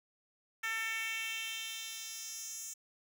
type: tone with high-pass filter sweep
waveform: 10% pulse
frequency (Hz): 447.8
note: A4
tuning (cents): +30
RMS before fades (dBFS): -40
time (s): 0.63-2.74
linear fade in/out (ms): 10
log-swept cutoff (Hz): 1700 to 7100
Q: 2.4
effects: none